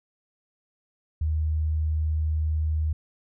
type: tone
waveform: sine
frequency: 77.8 Hz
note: D#2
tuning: in tune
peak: -22 dBFS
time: 1.21-2.93 s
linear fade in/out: 5 ms
effects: none